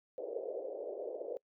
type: band-pass noise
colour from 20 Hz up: pink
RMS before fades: -41 dBFS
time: 0.18-1.37 s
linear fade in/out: 0 ms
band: 410 to 580 Hz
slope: 48 dB/octave
effects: noise-tail reverb RT60 0.1 s tail -25 dB re dry